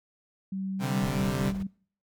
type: tone with pitch glide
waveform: sine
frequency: 191.9 to 194.02 Hz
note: G3 to G3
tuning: -37 to -18 cents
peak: -30 dBFS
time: 0.52-1.67 s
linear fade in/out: 5 ms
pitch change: +19 cents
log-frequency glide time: 1.37-1.54 s
type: chord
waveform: sawtooth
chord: C suspended second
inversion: none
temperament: equal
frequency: 130.81 / 146.83 / 196 Hz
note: C3 / D3 / G3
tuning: 0 / 0 / 0 cents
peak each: -26 / -29 / -29 dBFS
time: 0.79-1.53 s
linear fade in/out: 50 ms
type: noise with tremolo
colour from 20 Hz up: brown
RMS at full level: -37 dBFS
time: 1.02-1.63 s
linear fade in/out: 5 ms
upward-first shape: square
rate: 19 Hz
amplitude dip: 40%
effects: noise-tail reverb RT60 0.5 s tail -23 dB re dry